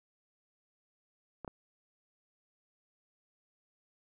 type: clicks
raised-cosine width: 1 ms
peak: -27 dBFS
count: 2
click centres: 1.447 / 1.478 s
effects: none